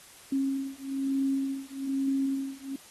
sine beating tone pair, 270.9 / 272 Hz, C#4 / C#4, -40 / -33 cents, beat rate 1.1 Hz, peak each -30 dBFS, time 0.32-2.76 s, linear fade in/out 5 ms, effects white hiss -52 dBFS RMS until 2.9 s + AAC 32 kbps

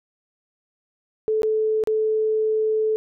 sine tone with dropouts, 435.3 Hz, A4, 19 cents flat, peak -18 dBFS, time 1.28-2.96 s, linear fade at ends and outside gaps 0 ms, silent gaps 1.42-1.432 / 1.838-1.873 s, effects none

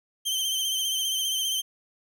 sawtooth tone with vibrato, 3117 Hz, G7, 11 cents flat, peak -22 dBFS, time 0.25-1.62 s, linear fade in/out 20 ms, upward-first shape triangle, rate 15 Hz, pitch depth 50 cents each way, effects none

